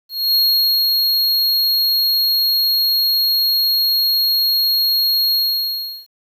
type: tone with ADSR envelope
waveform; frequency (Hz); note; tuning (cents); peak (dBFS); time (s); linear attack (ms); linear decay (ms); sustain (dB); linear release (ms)
square; 4282; C8; +39; -12; 0.09-6.07; 260; 500; -2; 720
effects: 9-bit